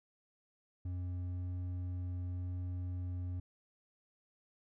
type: tone with hard clipping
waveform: sine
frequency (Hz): 90.1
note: F#2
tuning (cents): -45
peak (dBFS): -38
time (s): 0.85-3.4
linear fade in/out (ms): 5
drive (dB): 5
effects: none